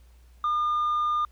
sine tone with tanh clipping, 1210 Hz, D#6, 49 cents flat, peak -23 dBFS, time 0.44-1.25 s, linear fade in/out 2 ms, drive 1 dB, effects added 60 Hz sine -51 dBFS peak until 1.31 s + pink hiss -65 dBFS RMS until 1.31 s

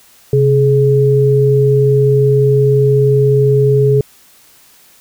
sine tone pair together, 132.8 / 421.6 Hz, C3 / G#4, +26 / +26 cents, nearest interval octave + minor sixth, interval 2000 cents, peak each -10 dBFS, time 0.33-4.01 s, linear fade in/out 2 ms, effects white hiss -46 dBFS RMS until 5 s

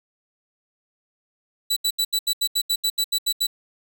sawtooth tone bursts, 3951 Hz, B7, in tune, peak -16 dBFS, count 13, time 1.7-3.469 s, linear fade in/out 10 ms, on 65 ms, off 77 ms, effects none

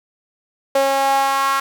sawtooth tone with high-pass filter sweep, 272.7 Hz, C#4, 28 cents flat, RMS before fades -17 dBFS, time 0.75-1.6 s, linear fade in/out 5 ms, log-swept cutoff 580 to 1200 Hz, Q 4.6, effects none

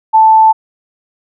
sine tone, 880 Hz, A5, in tune, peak -3 dBFS, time 0.13-0.53 s, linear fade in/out 20 ms, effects none

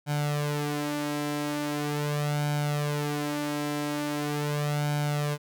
sawtooth tone with flanger, 147.2 Hz, D3, 4 cents sharp, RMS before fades -29 dBFS, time 0.06-5.38 s, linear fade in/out 50 ms, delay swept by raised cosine 1.3 to 3.8 ms, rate 0.41 Hz, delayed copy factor +0.7, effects none

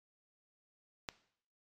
click, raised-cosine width 0.2 ms, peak -20 dBFS, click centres 1.088 s, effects noise-tail reverb RT60 0.6 s tail -17 dB re dry + MP3 64 kbps

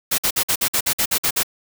white noise bursts, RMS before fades -19 dBFS, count 11, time 0.11-1.433 s, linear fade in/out 10 ms, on 73 ms, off 52 ms, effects none

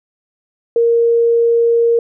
sine tone, 466.2 Hz, A#4, in tune, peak -9 dBFS, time 0.76-1.99 s, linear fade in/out 2 ms, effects none

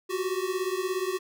square beating tone pair, 364.5 / 381.5 Hz, F#4 / G4, -26 / -47 cents, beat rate 17 Hz, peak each -31 / -31 dBFS, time 0.09-1.19 s, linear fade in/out 20 ms, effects none

